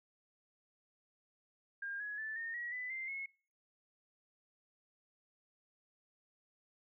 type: tone with pitch steps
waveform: sine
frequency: 1609 / 1680.2 / 1754.6 / 1832.3 / 1913.4 / 1998.1 / 2087 / 2179 Hz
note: G6 / G#6 / A6 / A#6 / A#6 / B6 / C7 / C#7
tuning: +45 / +20 / -5 / -30 / +45 / +20 / -5 / -30 cents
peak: -39 dBFS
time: 1.82-3.26 s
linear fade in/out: 5 ms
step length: 180 ms
effects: noise-tail reverb RT60 0.4 s tail -25 dB re dry